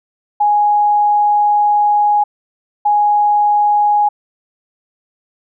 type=tone pair in turn; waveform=sine; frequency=830.6 / 830.6 Hz; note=G#5 / G#5; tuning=0 / 0 cents; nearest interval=unison; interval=0 cents; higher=neither; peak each=-9 dBFS; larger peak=neither; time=0.4-2.24 / 2.85-4.09 s; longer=first; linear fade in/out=10 ms; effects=none